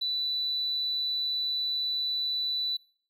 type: tone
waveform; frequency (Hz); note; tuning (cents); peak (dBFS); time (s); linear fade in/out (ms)
triangle; 3974; B7; +10; -24; 0.01-2.77; 10
effects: noise-tail reverb RT60 0.5 s tail -25 dB re dry + tanh soft clip ceiling -25 dBFS